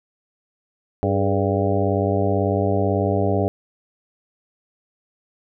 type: harmonic tone with a mistuned harmonic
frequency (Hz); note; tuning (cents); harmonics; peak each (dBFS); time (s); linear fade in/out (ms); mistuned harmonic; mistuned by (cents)
98; G2; 0; 1 / 2 / 3 / 4 / 5 / 6 / 7 / 8; -22 / -26 / -26 / -24 / -28 / -26 / -27 / -31; 1.03-3.48; 0; 4; +79
effects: none